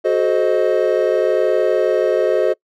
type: chord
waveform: triangle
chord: F# diminished seventh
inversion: none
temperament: equal with one note detuned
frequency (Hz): 370 / 430.9 / 523.3 / 622.3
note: F#4 / A4 / C5 / Eb5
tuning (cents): 0 / -36 / 0 / 0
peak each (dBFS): -17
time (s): 0.04-2.54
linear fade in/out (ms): 20
effects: noise-tail reverb RT60 0.1 s tail -25 dB re dry